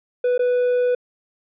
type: tone with dropouts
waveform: triangle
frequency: 493.9 Hz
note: B4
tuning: in tune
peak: -14 dBFS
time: 0.24-0.95 s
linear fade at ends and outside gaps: 5 ms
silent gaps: 0.379-0.392 s
effects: resampled to 8000 Hz